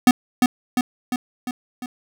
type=tone with echo; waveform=square; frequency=249.1 Hz; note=B3; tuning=15 cents sharp; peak=-9 dBFS; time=0.07-0.11 s; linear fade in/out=2 ms; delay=350 ms; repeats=5; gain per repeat=-4 dB; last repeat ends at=1.86 s; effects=none